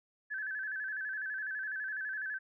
sine tone with vibrato, 1626 Hz, G#6, 37 cents flat, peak -35 dBFS, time 0.3-2.39 s, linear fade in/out 20 ms, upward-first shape square, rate 12 Hz, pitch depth 85 cents each way, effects none

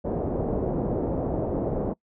white low-pass noise, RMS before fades -27 dBFS, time 0.04-1.94 s, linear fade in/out 20 ms, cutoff 580 Hz, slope 24 dB/octave, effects noise-tail reverb RT60 0.1 s tail -24 dB re dry

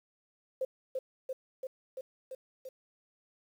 sine tone with echo, 522 Hz, C5, 4 cents flat, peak -29 dBFS, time 0.61-0.65 s, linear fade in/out 5 ms, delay 340 ms, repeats 6, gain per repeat -2 dB, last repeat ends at 2.69 s, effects 10-bit

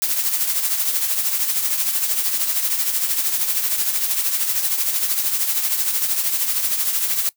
blue noise with tremolo, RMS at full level -18 dBFS, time 0.02-7.29 s, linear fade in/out 0 ms, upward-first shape triangle, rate 13 Hz, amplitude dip 60%, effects noise-tail reverb RT60 0.1 s tail -20 dB re dry

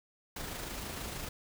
pink noise with amplitude modulation, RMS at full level -39 dBFS, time 0.36-1.29 s, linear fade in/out 5 ms, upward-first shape sine, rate 26.4 Hz, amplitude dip 35%, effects none

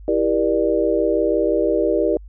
sine chord, E half-diminished seventh, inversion none, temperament just, 329.6 / 395.6 / 474.7 / 593.3 Hz, E4 / G4 / Bb4 / D5, 0 / +16 / +31 / +18 cents, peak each -21 dBFS, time 0.08-2.17 s, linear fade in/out 2 ms, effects added 50 Hz sine -36 dBFS peak until 2.28 s

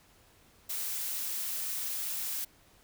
blue noise, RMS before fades -35 dBFS, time 0.69-2.45 s, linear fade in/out 10 ms, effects pink hiss -62 dBFS RMS until 2.83 s

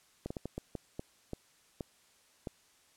slowing click train, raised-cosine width 2 ms, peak -24 dBFS, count 10, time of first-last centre 0.26-2.472 s, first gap 45 ms, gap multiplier 1.4, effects white hiss -66 dBFS RMS until 2.96 s + low-pass 10000 Hz 12 dB/octave

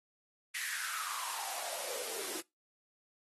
white noise with high-pass filter sweep, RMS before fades -39 dBFS, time 0.54-2.41 s, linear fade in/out 10 ms, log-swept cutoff 2000 to 320 Hz, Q 6.5, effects noise-tail reverb RT60 0.2 s tail -22 dB re dry + AAC 32 kbps

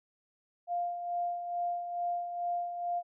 sine tone with tremolo, 700 Hz, F5, 4 cents sharp, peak -29 dBFS, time 0.67-3.03 s, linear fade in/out 50 ms, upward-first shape sine, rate 2.3 Hz, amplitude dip 55%, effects none

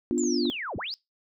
sine chord, B diminished, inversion none, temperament equal, 246.9 / 293.7 / 349.2 Hz, B3 / D4 / F4, 0 / 0 / 0 cents, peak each -27 / -28 / -27 dBFS, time 0.11-0.5 s, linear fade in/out 0 ms
clicks, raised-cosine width 1 ms, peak -40 / -37 / -31 dBFS, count 3, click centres 0.176 / 0.237 / 0.455 s
sine linear two-way sweep, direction down then up, 7459 to 34 to 5210 Hz, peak -31 dBFS, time 0.18-0.94 s, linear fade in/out 0 ms, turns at 0.77 s
effects noise-tail reverb RT60 0.2 s tail -23 dB re dry

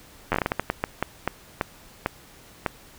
slowing click train, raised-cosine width 0.5 ms, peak -7 dBFS, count 16, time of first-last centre 0.32-2.662 s, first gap 10 ms, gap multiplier 1.34, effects pink hiss -50 dBFS RMS until 2.98 s

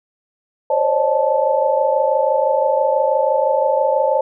sine tone cluster, 526 / 552 / 605 / 874 Hz, C5 / C#5 / D#5 / A5, +9 / -7 / -49 / -12 cents, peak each -19 dBFS, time 0.7-4.21 s, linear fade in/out 5 ms, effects none

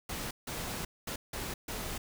pink noise bursts at uneven times, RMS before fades -38 dBFS, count 5, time 0.09-0.31 / 0.47-0.85 / 1.07-1.16 / 1.33-1.54 / 1.68-1.98 s, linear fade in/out 5 ms, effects none

